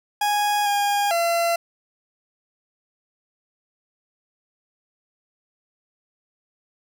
40% pulse tone with pitch steps, 828 / 814 / 680 Hz, G#5 / G#5 / F5, -5 / -35 / -46 cents, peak -18 dBFS, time 0.21-1.56 s, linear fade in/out 5 ms, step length 450 ms, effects none

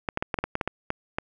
clicks, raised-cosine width 0.5 ms, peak -11 dBFS, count 11, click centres 0.088 / 0.174 / 0.225 / 0.342 / 0.388 / 0.44 / 0.554 / 0.612 / 0.676 / 0.904 / 1.185 s, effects none

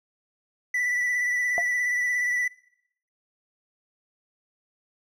triangle tone with vibrato, 1970 Hz, B6, 5 cents flat, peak -21 dBFS, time 0.74-2.48 s, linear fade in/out 5 ms, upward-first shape sine, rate 17 Hz, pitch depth 26 cents each way
sine tone with exponential decay, 692 Hz, F5, 16 cents flat, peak -20 dBFS, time 1.58-1.65 s, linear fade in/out 0 ms, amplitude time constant 15 ms
effects noise-tail reverb RT60 0.7 s tail -22 dB re dry

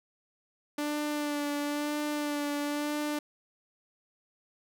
sawtooth tone with vibrato, 293.7 Hz, D4, in tune, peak -26 dBFS, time 0.78-3.19 s, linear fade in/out 5 ms, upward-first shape sine, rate 1 Hz, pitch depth 23 cents each way, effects none

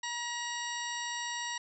harmonic tone with a mistuned harmonic, 954 Hz, A#5, 40 cents sharp, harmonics 1 / 2 / 3 / 4 / 5 / 6 / 8, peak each -40 / -39 / -44 / -43 / -47 / -42 / -47 dBFS, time 0.03-1.58 s, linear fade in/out 5 ms, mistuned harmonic 5, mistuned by -89 cents, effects none

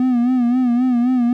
triangle tone with vibrato, 246.9 Hz, B3, in tune, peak -11 dBFS, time 0-1.33 s, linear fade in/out 2 ms, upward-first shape sine, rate 3.8 Hz, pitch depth 76 cents each way, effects none

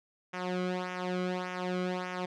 sawtooth tone with flanger, 181.8 Hz, F#3, 30 cents flat, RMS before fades -34 dBFS, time 0.33-2.26 s, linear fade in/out 10 ms, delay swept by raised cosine 0.23 to 1.14 ms, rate 1.7 Hz, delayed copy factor -0.8, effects low-pass 4000 Hz 12 dB/octave

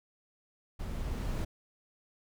brown noise with level ramp, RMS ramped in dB -38 to -32 dBFS, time 0.79-1.45 s, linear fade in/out 10 ms, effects none

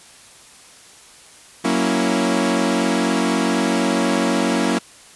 sawtooth chord, F# dominant seventh, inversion none, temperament equal, 185 / 233.1 / 277.2 / 329.6 Hz, F#3 / A#3 / C#4 / E4, 0 / 0 / 0 / 0 cents, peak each -20 / -17 / -18 / -19 dBFS, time 1.64-4.79 s, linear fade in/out 10 ms, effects white hiss -45 dBFS RMS until 5.15 s + resampled to 24000 Hz

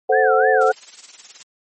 sine chord, F# diminished, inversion first, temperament equal, 440 / 523.3 / 740 Hz, A4 / C5 / F#5, 0 / 0 / 0 cents, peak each -17 dBFS, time 0.09-0.72 s, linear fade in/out 10 ms
sine tone with vibrato, 1536 Hz, G6, 36 cents flat, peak -19 dBFS, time 0.12-0.72 s, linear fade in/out 10 ms, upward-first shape sine, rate 3.3 Hz, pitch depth 250 cents each way
blue noise with tremolo, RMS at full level -33 dBFS, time 0.61-1.43 s, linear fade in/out 2 ms, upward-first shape sine, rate 19 Hz, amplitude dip 75%
effects MP3 32 kbps

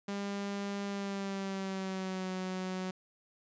sawtooth tone with pitch glide, 200.4 to 185.9 Hz, G3 to F#3, +38 to +8 cents, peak -31 dBFS, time 0.08-2.91 s, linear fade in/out 5 ms, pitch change -130 cents, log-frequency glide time 0.87-2.31 s, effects resampled to 16000 Hz

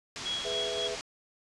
white low-pass noise, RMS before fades -40 dBFS, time 0.16-1.01 s, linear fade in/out 0 ms, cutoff 6200 Hz, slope 24 dB/octave
sine tone with tremolo, 3322 Hz, G#7, in tune, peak -30 dBFS, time 0.25-0.88 s, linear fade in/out 10 ms, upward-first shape sine, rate 3.7 Hz, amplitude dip 60%
sine chord, E major, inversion first, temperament equal, 415.3 / 493.9 / 659.3 Hz, G#4 / B4 / E5, 0 / 0 / 0 cents, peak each -37 dBFS, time 0.44-0.96 s, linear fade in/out 20 ms
effects resampled to 24000 Hz

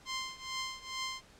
10% pulse tone with tremolo, 1046.5 Hz, C6, in tune, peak -25 dBFS, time 0.05-1.22 s, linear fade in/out 50 ms, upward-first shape triangle, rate 2.3 Hz, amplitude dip 90%, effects pink hiss -59 dBFS RMS until 1.39 s + low-pass 8000 Hz 12 dB/octave

